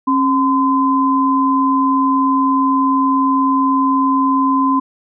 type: tone pair together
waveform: sine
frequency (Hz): 270.9 / 1024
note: C#4 / C6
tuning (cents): -40 / -38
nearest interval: octave + major seventh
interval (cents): 2302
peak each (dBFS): -14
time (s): 0.07-4.8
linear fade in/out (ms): 10
effects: none